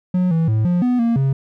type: tone with pitch steps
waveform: triangle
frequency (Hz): 181.7 / 163.4 / 109.4 / 176.6 / 247.8 / 232.4 / 135.5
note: F#3 / E3 / A2 / F3 / B3 / A#3 / C#3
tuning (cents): -31 / -15 / -9 / +20 / +6 / -5 / -39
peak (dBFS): -12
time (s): 0.14-1.33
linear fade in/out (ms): 5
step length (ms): 170
effects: none